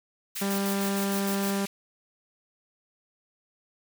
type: noise with tremolo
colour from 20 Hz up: blue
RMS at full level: -35 dBFS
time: 0.35-1.58 s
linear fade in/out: 10 ms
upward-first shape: square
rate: 6.5 Hz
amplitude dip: 70%
type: band-pass noise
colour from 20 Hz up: pink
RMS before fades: -39 dBFS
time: 0.36-1.67 s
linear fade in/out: 2 ms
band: 1800 to 13000 Hz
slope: 24 dB/octave
type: harmonic tone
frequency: 197.8 Hz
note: G3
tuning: 16 cents sharp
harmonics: 1 / 2 / 3 / 4 / 5 / 6 / 7 / 8 / 9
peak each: -27 / -33 / -37 / -39 / -41 / -43 / -44 / -45 / -46 dBFS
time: 0.41-1.66 s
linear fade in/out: 10 ms
effects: none